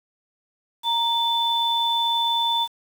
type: tone pair together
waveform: sine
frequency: 932.3 / 3514 Hz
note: A#5 / A7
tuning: 0 / -3 cents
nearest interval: octave + major seventh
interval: 2297 cents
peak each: -22 dBFS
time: 0.83-2.68 s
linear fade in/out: 50 ms
effects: 7-bit